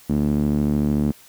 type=tone with band-pass filter; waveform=sawtooth; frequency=73.42 Hz; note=D2; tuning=in tune; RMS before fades=-20 dBFS; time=0.09-1.12 s; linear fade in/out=10 ms; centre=230 Hz; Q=2.6; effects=white hiss -49 dBFS RMS until 1.28 s